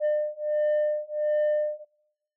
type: beating tone pair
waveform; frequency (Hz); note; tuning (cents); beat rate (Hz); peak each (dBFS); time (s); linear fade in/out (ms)
sine; 601 / 602.4; D5 / D5; +40 / +44; 1.4; -24; 0-1.85; 50
effects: noise-tail reverb RT60 0.7 s tail -18 dB re dry + tanh soft clip ceiling -20 dBFS